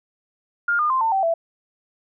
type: tone with pitch steps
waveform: sine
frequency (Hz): 1410 / 1213.4 / 1044.2 / 898.6 / 773.3 / 665.4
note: F6 / D#6 / C6 / A5 / G5 / E5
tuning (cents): +16 / -44 / -4 / +36 / -24 / +16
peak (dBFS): -17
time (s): 0.68-1.34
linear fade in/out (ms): 5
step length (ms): 110
effects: none